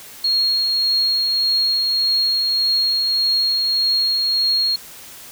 sine tone with tremolo, 4278 Hz, C8, 38 cents sharp, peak -14 dBFS, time 0.24-4.76 s, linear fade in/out 5 ms, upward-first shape triangle, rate 1.7 Hz, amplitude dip 25%, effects white hiss -39 dBFS RMS until 5.31 s

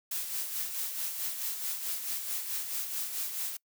blue noise with tremolo, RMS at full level -33 dBFS, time 0.11-3.57 s, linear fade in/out 5 ms, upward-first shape sine, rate 4.6 Hz, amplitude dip 50%, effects noise-tail reverb RT60 0.1 s tail -25 dB re dry

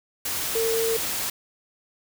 sine tone in noise, 452.9 Hz, A#4, 50 cents flat, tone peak -22 dBFS, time 0.55-0.97 s, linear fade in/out 5 ms, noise white, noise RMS -28 dBFS, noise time 0.25-1.3 s, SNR +3 dB, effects none

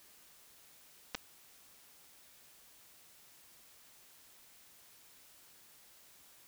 clicks, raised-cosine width 0.2 ms, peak -19 dBFS, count 2, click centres 1.147 / 1.151 s, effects white hiss -61 dBFS RMS until 6.47 s

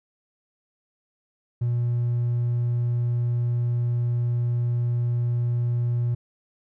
triangle tone, 120.1 Hz, B2, 48 cents flat, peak -18 dBFS, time 1.61-6.15 s, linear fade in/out 10 ms, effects tanh soft clip ceiling -16 dBFS

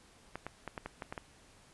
clicks, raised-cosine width 0.5 ms, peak -24 dBFS, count 8, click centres 0.356 / 0.466 / 0.677 / 0.778 / 0.86 / 1.022 / 1.125 / 1.178 s, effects pink hiss -61 dBFS RMS until 1.73 s + resampled to 24000 Hz

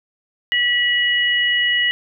sine tone pair together, 1944.9 / 2914 Hz, B6 / F#7, -27 / -27 cents, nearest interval perfect fifth, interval 700 cents, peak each -17 / -18 dBFS, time 0.52-1.91 s, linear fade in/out 0 ms, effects none

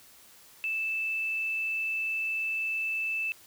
sine tone, 2637 Hz, E7, in tune, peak -28 dBFS, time 0.64-3.32 s, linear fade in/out 0 ms, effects white hiss -55 dBFS RMS until 3.46 s

